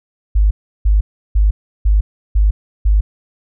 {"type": "tone bursts", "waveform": "sine", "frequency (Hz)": 51.3, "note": "G#1", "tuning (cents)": -21, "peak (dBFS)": -8, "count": 6, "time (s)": [0.35, 3.01], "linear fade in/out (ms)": 10, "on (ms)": 160, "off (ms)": 340, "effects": []}